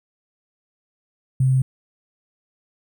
sine tone with sample-and-hold, 130.81 Hz, C3, in tune, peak -14 dBFS, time 1.4-1.62 s, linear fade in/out 5 ms, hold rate 8820 Hz, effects none

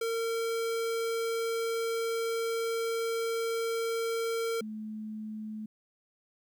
square / sine tone pair in turn, 457.2 / 215.8 Hz, A#4 / A3, -34 / -33 cents, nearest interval octave + minor second, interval 1299 cents, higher first, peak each -30 / -36 dBFS, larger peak first, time 0.01-4.61 / 4.61-5.66 s, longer first, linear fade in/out 5 ms, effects 12-bit

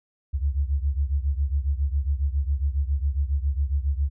sine beating tone pair, 67.9 / 75.2 Hz, C#2 / D2, -35 / +42 cents, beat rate 7.3 Hz, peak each -23 / -26 dBFS, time 0.33-4.1 s, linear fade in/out 20 ms, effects none

